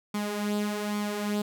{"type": "tone with flanger", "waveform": "sawtooth", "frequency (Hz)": 207.7, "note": "G#3", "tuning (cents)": 0, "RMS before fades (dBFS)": -30, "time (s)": [0.14, 1.42], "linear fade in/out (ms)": 5, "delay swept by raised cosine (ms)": [0.88, 4.58], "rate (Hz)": 1.2, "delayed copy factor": 0.55, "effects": []}